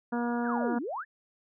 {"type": "harmonic tone", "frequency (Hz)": 238.7, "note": "A#3", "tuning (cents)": 41, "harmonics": [1, 2, 3, 4, 5, 6, 7], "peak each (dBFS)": [-29, -36, -37, -38, -44, -40, -47], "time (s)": [0.12, 0.79], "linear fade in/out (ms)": 10}
{"type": "exponential two-way sweep", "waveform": "sine", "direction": "down then up", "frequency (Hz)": [1864.7, 226.9, 1864.7], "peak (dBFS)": -32, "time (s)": [0.44, 1.05], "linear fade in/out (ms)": 50, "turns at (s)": 0.78}
{"effects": []}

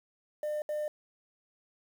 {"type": "tone bursts at uneven times", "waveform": "sine", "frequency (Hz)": 602, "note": "D5", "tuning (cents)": 43, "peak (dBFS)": -28, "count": 2, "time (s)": [[0.43, 0.62], [0.69, 0.88]], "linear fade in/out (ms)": 2, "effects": ["tanh soft clip ceiling -30 dBFS", "9-bit"]}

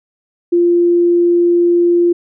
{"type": "tone", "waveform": "sine", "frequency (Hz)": 346.8, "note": "F4", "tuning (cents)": -12, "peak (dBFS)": -8, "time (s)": [0.52, 2.13], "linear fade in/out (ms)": 10, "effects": []}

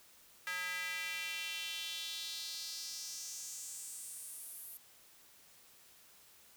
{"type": "tone with high-pass filter sweep", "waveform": "square", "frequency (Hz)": 181.3, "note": "F#3", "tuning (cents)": -35, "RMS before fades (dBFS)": -43, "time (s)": [0.47, 4.77], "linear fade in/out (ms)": 0, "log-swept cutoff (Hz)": [1700, 12000], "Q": 3, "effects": ["white hiss -62 dBFS RMS until 6.56 s"]}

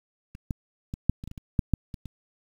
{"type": "clicks", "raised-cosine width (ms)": 5, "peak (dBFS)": [-29, -16, -20, -7, -25, -26, -28, -27, -9, -9, -24, -26], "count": 12, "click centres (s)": [0.351, 0.508, 0.939, 1.096, 1.239, 1.276, 1.314, 1.378, 1.592, 1.737, 1.942, 2.057], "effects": ["8-bit"]}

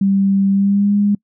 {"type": "tone with pitch glide", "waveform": "sine", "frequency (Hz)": [196, 204.1], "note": ["G3", "G#3"], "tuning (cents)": [0, -30], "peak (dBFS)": -11, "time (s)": [0.01, 1.15], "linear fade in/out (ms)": 5, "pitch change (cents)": 70, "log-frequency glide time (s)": [0.51, 0.94], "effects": ["noise-tail reverb RT60 0.1 s tail -26 dB re dry"]}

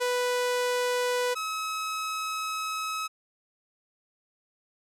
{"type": "tone pair in turn", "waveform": "sawtooth", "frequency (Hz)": [493.9, 1283.2], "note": ["B4", "E6"], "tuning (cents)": [0, -47], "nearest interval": "octave + perfect fourth", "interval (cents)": 1653, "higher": "second", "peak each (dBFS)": [-21, -26], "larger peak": "first", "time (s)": [[0, 1.35], [1.35, 3.08]], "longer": "second", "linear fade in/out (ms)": 20, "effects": ["low-pass 12000 Hz 12 dB/octave"]}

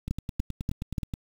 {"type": "two click trains", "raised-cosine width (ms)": 5, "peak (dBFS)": [-15, -20], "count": [4, 11], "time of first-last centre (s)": [[0.11, 0.982], [0.08, 1.138]], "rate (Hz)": [3.44, 9.45], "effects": ["7-bit"]}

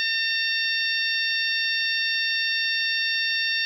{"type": "harmonic tone with a mistuned harmonic", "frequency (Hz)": 906, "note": "A#5", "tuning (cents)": -50, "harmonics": [2, 3, 4, 5, 6], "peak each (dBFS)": [-26, -28, -29, -30, -31], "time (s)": [0, 3.65], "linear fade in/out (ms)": 0, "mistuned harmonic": 6, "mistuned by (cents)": 24, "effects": ["9-bit"]}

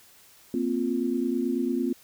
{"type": "chord", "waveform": "sine", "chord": "Bb suspended second", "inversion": "none", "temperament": "just", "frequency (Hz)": [233.1, 262.2, 349.6], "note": ["Bb3", "C4", "F4"], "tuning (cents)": [0, 4, 2], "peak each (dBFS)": [-29, -27, -29], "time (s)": [0.54, 1.93], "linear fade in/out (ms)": 2, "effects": ["white hiss -55 dBFS RMS until 2.03 s"]}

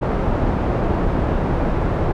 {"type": "low-pass noise", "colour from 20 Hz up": "pink", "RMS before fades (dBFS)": -19, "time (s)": [0.01, 2.13], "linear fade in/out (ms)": 20, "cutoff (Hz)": 910, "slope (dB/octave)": 12, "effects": []}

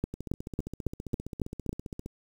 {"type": "two click trains", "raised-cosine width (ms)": 3, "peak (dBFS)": [-15, -24], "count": [7, 30], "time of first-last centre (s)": [[0.04, 1.693], [0.14, 2.061]], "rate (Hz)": [3.63, 15.1], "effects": ["8-bit"]}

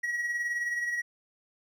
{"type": "tone with tremolo", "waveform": "triangle", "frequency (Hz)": 1913, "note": "A#6", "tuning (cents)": 44, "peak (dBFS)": -25, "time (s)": [0.03, 1.02], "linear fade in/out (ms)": 10, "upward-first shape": "sine", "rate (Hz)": 19, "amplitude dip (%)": 45, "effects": []}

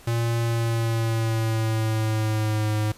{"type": "tone with pitch glide", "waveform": "square", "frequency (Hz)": [116.54, 106.87], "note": ["A#2", "A2"], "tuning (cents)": [0, -50], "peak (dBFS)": -22, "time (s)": [0.07, 2.92], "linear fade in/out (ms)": 5, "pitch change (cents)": -150, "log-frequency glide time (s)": [0.4, 2.72], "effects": ["pink hiss -49 dBFS RMS until 2.97 s", "resampled to 32000 Hz"]}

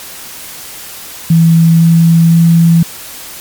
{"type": "tone with pitch steps", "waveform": "sine", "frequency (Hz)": [164.81, 165.86, 166.92], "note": ["E3", "E3", "E3"], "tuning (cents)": [0, 11, 22], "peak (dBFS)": -3, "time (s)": [1.3, 2.83], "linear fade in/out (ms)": 5, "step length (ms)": 510, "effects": ["white hiss -28 dBFS RMS until 3.4 s", "MP3 96 kbps"]}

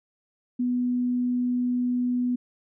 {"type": "tone", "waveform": "sine", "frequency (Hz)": 246.9, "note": "B3", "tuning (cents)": 0, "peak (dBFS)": -22, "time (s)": [0.59, 2.36], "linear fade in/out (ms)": 10, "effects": []}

